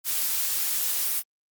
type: noise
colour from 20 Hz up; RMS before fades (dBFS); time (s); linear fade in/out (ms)
blue; -26; 0.04-1.23; 50
effects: Opus 48 kbps